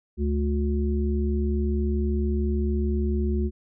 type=harmonic tone; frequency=72.2 Hz; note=D2; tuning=29 cents flat; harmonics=1 / 3 / 5; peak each=-23 / -28 / -30 dBFS; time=0.17-3.51 s; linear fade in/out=50 ms; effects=none